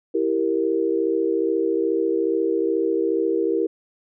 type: chord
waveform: sine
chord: E diminished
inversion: none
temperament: equal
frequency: 329.6 / 392 / 466.2 Hz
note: E4 / G4 / Bb4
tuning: 0 / 0 / 0 cents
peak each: -23 dBFS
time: 0.14-3.67 s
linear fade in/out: 10 ms
effects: none